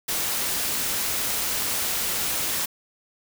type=noise; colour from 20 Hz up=white; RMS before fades=-26 dBFS; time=0.08-2.66 s; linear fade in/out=10 ms; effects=none